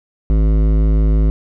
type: tone with hard clipping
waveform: sine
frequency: 53 Hz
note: G#1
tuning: 36 cents sharp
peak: -12 dBFS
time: 0.3-1.3 s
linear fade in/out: 0 ms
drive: 14 dB
effects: none